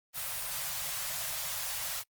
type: band-stop noise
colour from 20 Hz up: white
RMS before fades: -36 dBFS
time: 0.13-2.04 s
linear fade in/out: 50 ms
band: 170 to 520 Hz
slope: 96 dB/octave
effects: noise-tail reverb RT60 0.1 s tail -25 dB re dry + Opus 24 kbps